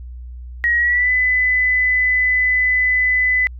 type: tone with pitch glide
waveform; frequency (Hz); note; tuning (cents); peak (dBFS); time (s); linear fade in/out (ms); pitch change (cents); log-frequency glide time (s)
sine; 1897 to 2005; A#6 to B6; +30 to +26; -13; 0.64-3.47; 0; +96; 0.78-1.11
effects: added 61 Hz sine -30 dBFS peak until 3.59 s